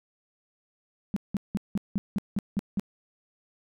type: tone bursts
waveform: sine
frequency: 199.3 Hz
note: G3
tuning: 29 cents sharp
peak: -23 dBFS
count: 9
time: 1.14-2.796 s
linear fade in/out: 0 ms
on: 24 ms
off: 180 ms
effects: none